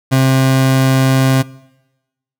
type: tone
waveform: 30% pulse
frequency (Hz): 132.4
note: C3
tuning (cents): +21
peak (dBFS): -6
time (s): 0.11-1.43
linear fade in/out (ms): 20
effects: noise-tail reverb RT60 1.0 s tail -22 dB re dry